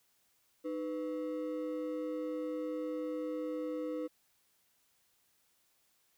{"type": "ring-modulated tone", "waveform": "triangle", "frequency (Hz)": 402.9, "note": "G4", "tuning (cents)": 48, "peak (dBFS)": -30, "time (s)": [0.64, 4.08], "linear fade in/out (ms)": 20, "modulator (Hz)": 95, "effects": ["white hiss -73 dBFS RMS until 6.17 s"]}